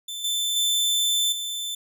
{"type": "tone with level steps", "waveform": "sawtooth", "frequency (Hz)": 3536, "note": "A7", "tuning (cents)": 8, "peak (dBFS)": [-28, -20, -17, -25], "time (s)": [0.08, 1.75], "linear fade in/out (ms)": 5, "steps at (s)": [0.24, 0.56, 1.32], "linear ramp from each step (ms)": 5, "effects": []}